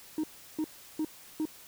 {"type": "tone bursts", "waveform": "sine", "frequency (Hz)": 311.1, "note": "D#4", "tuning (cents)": 0, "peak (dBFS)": -25, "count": 4, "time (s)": [0.18, 1.454], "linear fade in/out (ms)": 2, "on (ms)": 56, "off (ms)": 350, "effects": ["tanh soft clip ceiling -27 dBFS", "white hiss -52 dBFS RMS until 1.67 s"]}